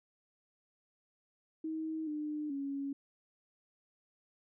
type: tone with pitch steps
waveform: sine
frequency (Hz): 317.3 / 300.9 / 278.1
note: D#4 / D4 / C#4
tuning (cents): +34 / +42 / +6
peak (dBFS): -35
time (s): 1.64-2.93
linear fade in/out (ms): 5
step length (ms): 430
effects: none